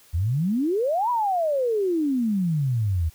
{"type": "exponential two-way sweep", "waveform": "sine", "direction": "up then down", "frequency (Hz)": [76.5, 1000, 76.5], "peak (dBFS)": -20, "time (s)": [0.13, 3.1], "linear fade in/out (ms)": 20, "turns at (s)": 1.1, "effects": ["white hiss -54 dBFS RMS until 3.14 s"]}